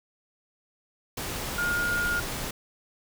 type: tone in noise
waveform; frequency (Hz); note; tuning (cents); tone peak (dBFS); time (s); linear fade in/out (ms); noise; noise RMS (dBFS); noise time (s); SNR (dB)
sine; 1423; F6; +32; -25; 1.58-2.2; 5; pink; -33; 1.17-2.51; +5
effects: none